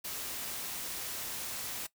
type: noise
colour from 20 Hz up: white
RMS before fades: -39 dBFS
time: 0.04-1.87 s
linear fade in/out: 10 ms
effects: noise-tail reverb RT60 0.1 s tail -18 dB re dry